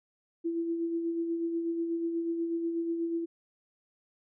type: tone with tremolo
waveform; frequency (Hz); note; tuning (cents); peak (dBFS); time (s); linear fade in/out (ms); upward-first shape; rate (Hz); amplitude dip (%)
sine; 334.6; E4; +26; -27; 0.44-3.26; 20; sine; 8.2; 40
effects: none